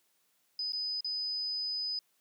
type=tone with dropouts; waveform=sine; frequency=5000 Hz; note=D#8; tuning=8 cents sharp; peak=-32 dBFS; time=0.59-1.99 s; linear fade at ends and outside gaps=2 ms; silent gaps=0.722-0.732 / 1.007-1.045 s; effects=white hiss -73 dBFS RMS until 2.2 s + high-pass 150 Hz 12 dB/octave